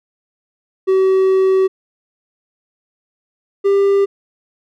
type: tone pair in turn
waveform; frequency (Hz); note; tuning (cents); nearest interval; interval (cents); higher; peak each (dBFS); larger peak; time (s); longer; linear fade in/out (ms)
triangle; 380.3 / 396.9; F#4 / G4; +48 / +22; minor second; 74; second; -8; neither; 0.87-1.68 / 3.64-4.06; first; 20
effects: none